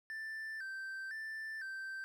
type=tone with vibrato; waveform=triangle; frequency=1661.2 Hz; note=G#6; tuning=in tune; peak=-39 dBFS; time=0.1-2.04 s; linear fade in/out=0 ms; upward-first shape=square; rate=0.99 Hz; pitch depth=110 cents each way; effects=none